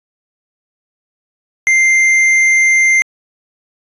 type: tone with hard clipping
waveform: sine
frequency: 2093 Hz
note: C7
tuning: in tune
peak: -9 dBFS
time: 1.67-3.02 s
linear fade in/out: 0 ms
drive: 6 dB
effects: resampled to 24000 Hz